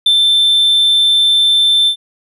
triangle tone with ADSR envelope, 3550 Hz, A7, 15 cents sharp, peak -4 dBFS, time 0.06-1.96 s, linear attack 5 ms, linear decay 68 ms, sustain -2 dB, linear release 87 ms, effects tanh soft clip ceiling 0 dBFS + resampled to 32000 Hz

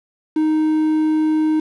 triangle tone with quantisation, 311.1 Hz, D#4, in tune, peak -12 dBFS, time 0.36-1.6 s, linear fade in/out 5 ms, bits 6, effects low-pass 4000 Hz 12 dB/octave

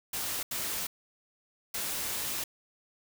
white noise bursts at uneven times, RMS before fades -34 dBFS, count 3, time 0.13-0.43 / 0.51-0.87 / 1.74-2.44 s, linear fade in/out 5 ms, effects none

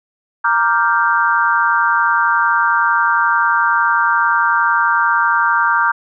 sine chord, G minor seventh, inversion first, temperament equal, 932.3 / 1174.7 / 1396.9 / 1568 Hz, Bb5 / D6 / F6 / G6, 0 / 0 / 0 / 0 cents, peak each -17 dBFS, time 0.44-5.92 s, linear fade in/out 10 ms, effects none

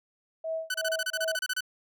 sine tone with tremolo, 646 Hz, E5, 35 cents flat, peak -28 dBFS, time 0.44-1.36 s, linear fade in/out 5 ms, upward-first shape sine, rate 2.7 Hz, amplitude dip 100%
sawtooth tone bursts, 1501 Hz, F#6, 24 cents sharp, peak -24 dBFS, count 13, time 0.7-1.607 s, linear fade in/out 5 ms, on 43 ms, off 29 ms
effects none

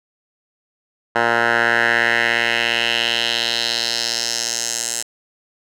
10% pulse tone with band-pass filter sweep, 117.2 Hz, A#2, 10 cents sharp, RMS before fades -19 dBFS, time 1.15-5.03 s, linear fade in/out 10 ms, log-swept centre 1200 to 7800 Hz, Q 2.6, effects none

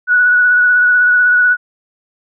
sine tone with vibrato, 1471 Hz, F#6, 11 cents flat, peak -7 dBFS, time 0.07-1.57 s, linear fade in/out 50 ms, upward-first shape sine, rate 16 Hz, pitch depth 18 cents each way, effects none

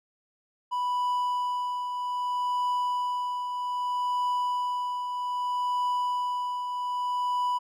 triangle tone with tremolo, 987.8 Hz, B5, in tune, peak -22 dBFS, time 0.71-7.59 s, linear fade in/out 20 ms, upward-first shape triangle, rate 0.63 Hz, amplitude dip 50%, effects none

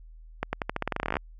accelerating click train, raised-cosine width 0.5 ms, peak -12 dBFS, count 18, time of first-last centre 0.43-1.168 s, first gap 100 ms, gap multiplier 0.88, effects added 40 Hz sine -45 dBFS peak until 1.39 s

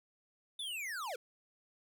square linear sweep, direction down, 3600 to 433.5 Hz, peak -39 dBFS, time 0.59-1.16 s, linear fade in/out 5 ms, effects none

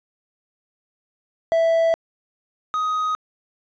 triangle tone pair in turn, 659.3 / 1253.6 Hz, E5 / D#6, 0 / +13 cents, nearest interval major seventh, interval 1113 cents, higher second, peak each -13 / -18 dBFS, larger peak first, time 1.52-1.94 / 2.74-3.15 s, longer first, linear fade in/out 0 ms, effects resampled to 16000 Hz + 9-bit

